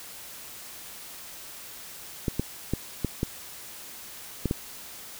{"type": "clicks", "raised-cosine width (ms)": 3, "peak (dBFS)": -12, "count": 7, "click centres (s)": [2.282, 2.396, 2.736, 3.047, 3.231, 4.457, 4.511], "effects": ["white hiss -43 dBFS RMS until 5.19 s"]}